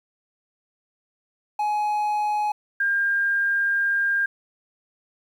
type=tone pair in turn; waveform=triangle / sine; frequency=840 / 1604.1 Hz; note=G#5 / G6; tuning=+19 / +39 cents; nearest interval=major seventh; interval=1120 cents; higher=second; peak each=-19 dBFS; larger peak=neither; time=1.59-2.52 / 2.8-4.26 s; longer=second; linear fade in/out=5 ms; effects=9-bit